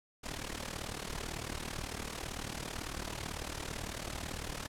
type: noise with amplitude modulation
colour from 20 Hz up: pink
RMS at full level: -37 dBFS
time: 0.23-4.68 s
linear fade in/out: 20 ms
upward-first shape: sine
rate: 38 Hz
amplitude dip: 80%
effects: low-pass 10000 Hz 12 dB/octave